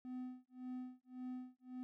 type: tone with tremolo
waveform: triangle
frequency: 253 Hz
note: B3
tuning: 42 cents sharp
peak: -40 dBFS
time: 0.05-1.83 s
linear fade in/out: 0 ms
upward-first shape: sine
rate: 1.8 Hz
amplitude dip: 100%
effects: none